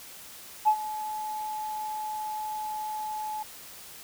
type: tone with ADSR envelope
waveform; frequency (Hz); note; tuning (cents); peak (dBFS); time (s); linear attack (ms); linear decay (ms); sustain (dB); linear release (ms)
sine; 857; A5; -46; -15; 0.65-3.43; 29; 73; -16; 7
effects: tanh soft clip ceiling -11 dBFS + white hiss -46 dBFS RMS until 4.03 s